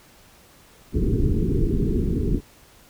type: low-pass noise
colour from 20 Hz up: pink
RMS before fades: -21 dBFS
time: 0.92-2.41 s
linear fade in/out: 50 ms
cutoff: 440 Hz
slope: 96 dB/octave
effects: pink hiss -52 dBFS RMS until 2.89 s